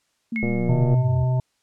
sine linear sweep, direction down, 233.1 to 77.78 Hz, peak -24 dBFS, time 0.32-1.24 s, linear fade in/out 5 ms
sine tone with exponential decay, 2174 Hz, C#7, 34 cents flat, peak -24 dBFS, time 0.36-1.05 s, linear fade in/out 0 ms, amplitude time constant 150 ms
click train, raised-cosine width 2 ms, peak -14 dBFS, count 62, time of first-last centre 0.43-0.943 s, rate 119 Hz
harmonic tone, 127.6 Hz, C3, 43 cents flat, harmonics 1 / 3 / 5 / 7, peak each -18 / -38 / -32 / -36 dBFS, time 0.69-1.4 s, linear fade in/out 2 ms
effects white hiss -69 dBFS RMS until 1.62 s + low-pass 8000 Hz 12 dB/octave

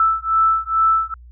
sine beating tone pair, 1318.5 / 1320.8 Hz, E6 / E6, 0 / +3 cents, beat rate 2.3 Hz, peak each -17 dBFS, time 0-1.14 s, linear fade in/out 2 ms, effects added 60 Hz sine -39 dBFS peak until 1.31 s

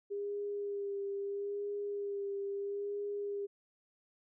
sine tone with vibrato, 403.1 Hz, G4, 48 cents sharp, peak -35 dBFS, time 0.1-3.47 s, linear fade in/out 20 ms, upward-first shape sine, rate 0.76 Hz, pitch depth 22 cents each way, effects none

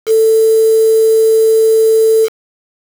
sine tone with quantisation, 443.4 Hz, A4, 13 cents sharp, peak -6 dBFS, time 0.06-2.29 s, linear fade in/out 50 ms, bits 4, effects none

